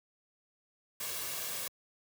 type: noise with comb filter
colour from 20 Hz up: white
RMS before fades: -38 dBFS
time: 1-1.68 s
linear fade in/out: 5 ms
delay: 1.8 ms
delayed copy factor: +0.5
effects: high-pass 100 Hz 12 dB/octave